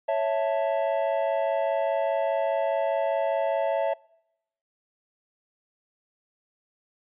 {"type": "chord", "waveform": "triangle", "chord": "A major", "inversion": "first", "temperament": "equal", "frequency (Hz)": [554.4, 659.3, 880], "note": ["C#5", "E5", "A5"], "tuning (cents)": [0, 0, 0], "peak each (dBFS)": [-25, -23, -29], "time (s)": [0.08, 3.94], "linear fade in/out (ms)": 10, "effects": ["noise-tail reverb RT60 0.8 s tail -25 dB re dry", "resampled to 8000 Hz"]}